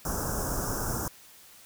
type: band-stop noise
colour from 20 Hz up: pink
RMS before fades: -31 dBFS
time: 0.05-1.08 s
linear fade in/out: 2 ms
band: 1600 to 5200 Hz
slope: 96 dB/octave
effects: white hiss -53 dBFS RMS until 1.65 s